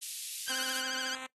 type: high-pass noise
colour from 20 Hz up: white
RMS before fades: -39 dBFS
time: 0.01-0.82 s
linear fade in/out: 20 ms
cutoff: 2800 Hz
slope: 24 dB/octave
type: tone with vibrato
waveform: 15% pulse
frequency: 1543 Hz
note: G6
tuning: 28 cents flat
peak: -28 dBFS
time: 0.48-1.15 s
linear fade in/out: 0 ms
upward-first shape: triangle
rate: 14 Hz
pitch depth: 120 cents each way
type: tone with tremolo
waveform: 5% pulse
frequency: 260 Hz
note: C4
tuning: 11 cents flat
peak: -29 dBFS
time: 0.49-1.27 s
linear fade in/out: 10 ms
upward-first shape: square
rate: 11 Hz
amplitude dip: 25%
effects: noise-tail reverb RT60 0.1 s tail -18 dB re dry + AAC 32 kbps